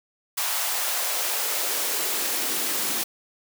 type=noise with high-pass filter sweep; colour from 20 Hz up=white; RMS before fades=-26 dBFS; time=0.37-3.04 s; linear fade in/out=10 ms; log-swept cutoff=880 to 220 Hz; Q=1.6; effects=none